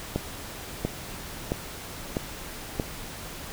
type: accelerating click train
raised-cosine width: 2 ms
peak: -12 dBFS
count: 5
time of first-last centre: 0.16-2.798 s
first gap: 690 ms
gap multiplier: 0.97
effects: pink hiss -39 dBFS RMS until 3.52 s